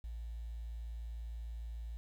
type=tone; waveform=sine; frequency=56.7 Hz; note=A#1; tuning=47 cents flat; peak=-39 dBFS; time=0.04-1.97 s; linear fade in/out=0 ms; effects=tanh soft clip ceiling -37 dBFS + 11-bit